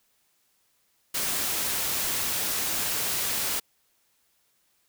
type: noise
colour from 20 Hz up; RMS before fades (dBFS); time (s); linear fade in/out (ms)
white; -28; 1.14-3.6; 10
effects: white hiss -69 dBFS RMS until 4.88 s